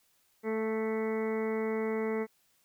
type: harmonic tone with a mistuned harmonic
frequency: 220 Hz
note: A3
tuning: in tune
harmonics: 1 / 2 / 3 / 4 / 5 / 6 / 7 / 8 / 9 / 10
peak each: -34 / -31 / -45 / -44 / -47 / -48 / -53 / -55 / -44 / -48 dBFS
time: 0.43-2.27 s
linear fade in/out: 50 ms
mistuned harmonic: 3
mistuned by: +16 cents
effects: white hiss -70 dBFS RMS until 2.64 s